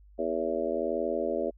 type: harmonic tone with a mistuned harmonic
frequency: 81.3 Hz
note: E2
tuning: 23 cents flat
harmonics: 3 / 4 / 5 / 6 / 7 / 8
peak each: -37 / -35 / -33 / -35 / -32 / -35 dBFS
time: 0.18-1.51 s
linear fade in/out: 20 ms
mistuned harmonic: 8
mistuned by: +29 cents
effects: added 50 Hz sine -52 dBFS peak until 1.57 s